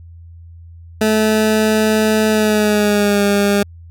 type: tone with pitch glide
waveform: 20% pulse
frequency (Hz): 216.8 to 202.3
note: A3 to G#3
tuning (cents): -25 to -45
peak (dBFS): -7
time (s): 1.01-3.63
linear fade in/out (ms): 5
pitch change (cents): -120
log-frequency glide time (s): 2.29-3.23
effects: added 84 Hz sine -35 dBFS peak until 3.9 s